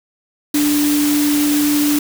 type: tone in noise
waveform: sine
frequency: 293.7 Hz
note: D4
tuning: in tune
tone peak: -13 dBFS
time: 0.54-1.99 s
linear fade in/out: 5 ms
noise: white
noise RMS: -22 dBFS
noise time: 0.54-1.99 s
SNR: +6 dB
effects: none